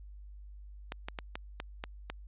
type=clicks; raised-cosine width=0.3 ms; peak=-21 dBFS; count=7; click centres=0.921 / 1.085 / 1.188 / 1.355 / 1.601 / 1.839 / 2.1 s; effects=added 50 Hz sine -46 dBFS peak until 2.27 s + resampled to 8000 Hz